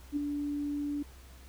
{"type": "tone with ADSR envelope", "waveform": "sine", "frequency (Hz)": 290, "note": "D4", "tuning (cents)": -22, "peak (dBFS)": -26, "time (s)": [0.12, 1.03], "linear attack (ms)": 45, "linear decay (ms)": 13, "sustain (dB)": -5, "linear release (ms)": 8, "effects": ["added 64 Hz sine -50 dBFS peak until 1.48 s", "pink hiss -57 dBFS RMS until 1.48 s"]}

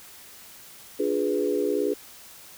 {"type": "chord", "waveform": "sine", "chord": "D diminished seventh", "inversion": "none", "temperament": "equal with one note detuned", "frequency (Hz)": [293.7, 355.1, 415.3, 493.9], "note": ["D4", "F4", "Ab4", "Cb5"], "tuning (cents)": [0, 29, 0, 0], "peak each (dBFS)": [-29, -30, -25, -29], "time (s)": [0.99, 1.94], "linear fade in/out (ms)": 10, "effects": ["white hiss -47 dBFS RMS until 2.57 s"]}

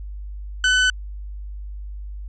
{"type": "tone", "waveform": "30% pulse", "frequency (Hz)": 1506, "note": "F#6", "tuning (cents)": 30, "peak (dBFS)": -12, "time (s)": [0.64, 0.9], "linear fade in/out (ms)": 2, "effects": ["added 50 Hz sine -30 dBFS peak until 2.28 s", "resampled to 16000 Hz"]}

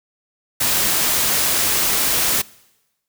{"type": "noise", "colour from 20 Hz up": "white", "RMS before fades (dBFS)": -18, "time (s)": [0.6, 2.42], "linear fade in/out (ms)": 10, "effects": ["noise-tail reverb RT60 1.0 s tail -23 dB re dry"]}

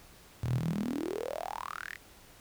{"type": "tone with high-pass filter sweep", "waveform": "sawtooth", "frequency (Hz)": 40.01, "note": "D#1", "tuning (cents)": 49, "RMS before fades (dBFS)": -35, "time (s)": [0.42, 1.97], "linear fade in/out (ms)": 20, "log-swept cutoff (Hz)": [99, 2000], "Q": 9.3, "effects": ["pink hiss -56 dBFS RMS until 2.4 s"]}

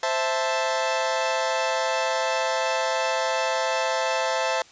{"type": "chord", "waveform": "sawtooth", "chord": "A minor", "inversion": "first", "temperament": "equal", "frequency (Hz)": [523.3, 659.3, 880], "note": ["C5", "E5", "A5"], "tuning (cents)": [0, 0, 0], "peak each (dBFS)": -23, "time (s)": [0.03, 4.62], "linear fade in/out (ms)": 2, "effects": ["white hiss -51 dBFS RMS until 4.71 s", "resampled to 16000 Hz"]}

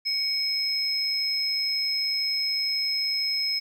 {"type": "tone pair together", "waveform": "sine", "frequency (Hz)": [2233, 5151], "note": ["C#7", "E8"], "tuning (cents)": [12, -41], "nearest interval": "octave + major second", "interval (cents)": 1447, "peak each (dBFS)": [-31, -23], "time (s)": [0.05, 3.6], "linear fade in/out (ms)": 20, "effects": ["tanh soft clip ceiling -19 dBFS", "10-bit"]}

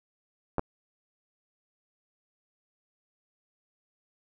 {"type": "clicks", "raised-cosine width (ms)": 1, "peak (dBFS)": -14, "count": 2, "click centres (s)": [0.583, 0.594], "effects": []}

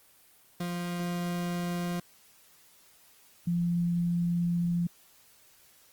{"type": "tone pair in turn", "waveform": ["40% pulse", "sine"], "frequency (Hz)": [174.9, 172.69], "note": ["F3", "F3"], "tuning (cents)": [3, -19], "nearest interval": "unison", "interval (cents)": 22, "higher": "first", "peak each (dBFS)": [-29, -25], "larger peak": "second", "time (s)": [[0.6, 2], [3.47, 4.87]], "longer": "neither", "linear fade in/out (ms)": 5, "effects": ["white hiss -60 dBFS RMS until 5.92 s", "Opus 24 kbps"]}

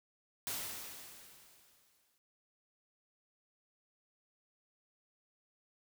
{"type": "noise with exponential decay", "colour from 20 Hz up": "white", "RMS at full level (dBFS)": -38, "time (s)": [0.47, 2.18], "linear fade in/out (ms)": 0, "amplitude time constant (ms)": 370, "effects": []}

